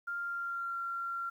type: tone with pitch glide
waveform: sine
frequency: 1396.9 to 1374.5 Hz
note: F6 to F6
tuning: 0 to -28 cents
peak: -34 dBFS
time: 0.07-1.3 s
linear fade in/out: 10 ms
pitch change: -28 cents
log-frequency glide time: 0.18-0.76 s
effects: 11-bit